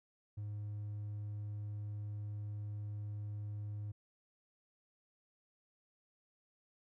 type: tone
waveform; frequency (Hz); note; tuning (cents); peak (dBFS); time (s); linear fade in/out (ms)
triangle; 104.1; G#2; +5; -37; 0.37-3.92; 10
effects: tanh soft clip ceiling -34 dBFS